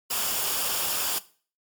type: noise with comb filter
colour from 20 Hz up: white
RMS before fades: -27 dBFS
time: 0.1-1.19 s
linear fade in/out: 10 ms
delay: 0.49 ms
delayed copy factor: -0.5
effects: noise-tail reverb RT60 0.4 s tail -17 dB re dry + MP3 96 kbps